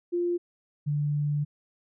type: tone pair in turn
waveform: sine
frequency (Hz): 349.2 / 146.82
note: F4 / D3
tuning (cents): 0 / 0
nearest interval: octave + minor third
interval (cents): 1500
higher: first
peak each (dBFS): -24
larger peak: neither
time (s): 0.12-0.38 / 0.86-1.45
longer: second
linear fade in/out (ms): 20
effects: none